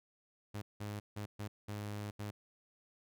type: tone bursts at uneven times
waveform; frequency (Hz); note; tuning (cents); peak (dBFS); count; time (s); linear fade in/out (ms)
sawtooth; 103.83; G#2; 0; -36; 6; 0.54-0.62 / 0.8-1 / 1.16-1.26 / 1.39-1.48 / 1.68-2.11 / 2.19-2.31; 10
effects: none